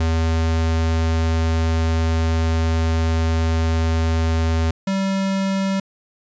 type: tone pair in turn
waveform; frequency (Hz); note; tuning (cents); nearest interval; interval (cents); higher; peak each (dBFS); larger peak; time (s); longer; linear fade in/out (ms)
square; 81.4 / 193.6; E2 / G3; -21 / -21; octave + minor third; 1500; second; -17 / -19; first; 0-4.71 / 4.87-5.8; first; 5
effects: resampled to 16000 Hz